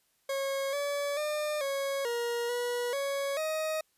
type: tone with pitch steps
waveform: 40% pulse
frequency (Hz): 546 / 572 / 602 / 551 / 473.4 / 484.8 / 556 / 628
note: C#5 / D5 / D5 / C#5 / A#4 / B4 / C#5 / D#5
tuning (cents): -26 / -46 / +43 / -11 / +27 / -32 / +5 / +16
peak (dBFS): -29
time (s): 0.29-3.81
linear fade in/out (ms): 5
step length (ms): 440
effects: white hiss -72 dBFS RMS until 3.97 s + resampled to 32000 Hz